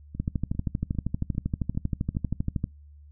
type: two click trains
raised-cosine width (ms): 5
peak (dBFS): -14 / -24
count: 32 / 6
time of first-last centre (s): 0.2-2.641 / 0.15-2.15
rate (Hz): 12.7 / 2.5
effects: noise-tail reverb RT60 0.2 s tail -24 dB re dry + added 73 Hz sine -47 dBFS peak until 3.11 s